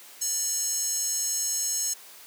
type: tone with high-pass filter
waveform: square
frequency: 595 Hz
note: D5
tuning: 22 cents sharp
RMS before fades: -28 dBFS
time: 0.21-1.94 s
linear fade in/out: 10 ms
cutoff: 6800 Hz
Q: 5.3
effects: white hiss -48 dBFS RMS until 2.26 s + high-pass 300 Hz 12 dB/octave